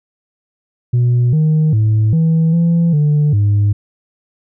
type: tone with pitch steps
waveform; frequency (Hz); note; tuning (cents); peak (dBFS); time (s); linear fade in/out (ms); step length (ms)
sine; 122 / 155.6 / 108.4 / 162.3 / 168.8 / 148.6 / 102.6; B2 / D#3 / A2 / E3 / E3 / D3 / G#2; -21 / 0 / -25 / -27 / +41 / +21 / -21; -7; 0.93-3.73; 10; 400
effects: tanh soft clip ceiling -8 dBFS

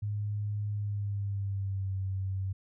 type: tone with pitch glide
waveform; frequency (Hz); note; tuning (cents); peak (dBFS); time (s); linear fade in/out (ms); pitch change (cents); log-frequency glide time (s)
sine; 103.83 to 95.76; G#2 to G2; 0 to -40; -30; 0.02-2.53; 10; -140; 0.72-1.96
effects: none

